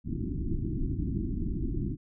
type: low-pass noise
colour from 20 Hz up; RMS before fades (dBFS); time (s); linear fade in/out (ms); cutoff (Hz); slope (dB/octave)
pink; -31; 0.04-1.97; 50; 360; 96
effects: none